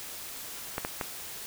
clicks, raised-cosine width 0.5 ms, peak -15 dBFS, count 3, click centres 0.781 / 0.849 / 1.012 s, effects white hiss -41 dBFS RMS until 1.46 s

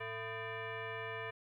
sine tone with frequency modulation, 670 Hz, E5, 28 cents sharp, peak -39 dBFS, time 0-1.31 s, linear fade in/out 10 ms, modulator 559 Hz, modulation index 3.2, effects 13-bit

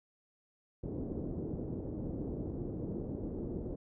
white low-pass noise, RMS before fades -39 dBFS, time 0.83-3.76 s, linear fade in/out 10 ms, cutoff 400 Hz, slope 24 dB/octave, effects none

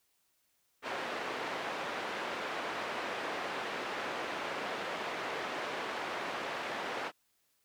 pink band-pass noise, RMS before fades -38 dBFS, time 0.82-7.12 s, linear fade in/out 50 ms, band 440 to 2500 Hz, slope 12 dB/octave, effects white hiss -75 dBFS RMS until 7.64 s

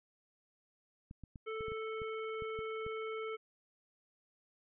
clicks, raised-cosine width 5 ms, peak -36 dBFS, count 10, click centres 1.111 / 1.237 / 1.358 / 1.608 / 1.683 / 1.719 / 2.018 / 2.422 / 2.59 / 2.865 s
harmonic tone, 440.4 Hz, A4, 2 cents sharp, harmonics 1 / 3 / 5 / 7, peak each -39 / -45 / -48 / -56 dBFS, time 1.46-3.37 s, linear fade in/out 20 ms
effects none

